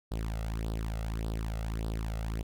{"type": "tone with flanger", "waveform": "sawtooth", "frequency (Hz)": 55, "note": "A1", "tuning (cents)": 0, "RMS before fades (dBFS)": -34, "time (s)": [0.11, 2.43], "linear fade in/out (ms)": 10, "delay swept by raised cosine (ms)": [0.22, 1.52], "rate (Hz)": 1.7, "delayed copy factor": 0.75, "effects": []}